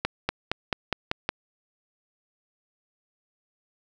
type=accelerating click train; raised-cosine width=0.3 ms; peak=-8 dBFS; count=7; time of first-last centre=0.05-1.291 s; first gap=240 ms; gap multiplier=0.94; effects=none